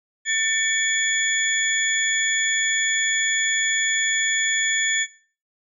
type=tone cluster; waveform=sine; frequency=1788 / 2254 / 3378 / 6920 Hz; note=A6 / C#7 / G#7 / A8; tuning=+27 / +28 / +29 / -30 cents; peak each=-22 / -28 / -26 / -24 dBFS; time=0.25-5.07 s; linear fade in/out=50 ms; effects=noise-tail reverb RT60 0.4 s tail -17 dB re dry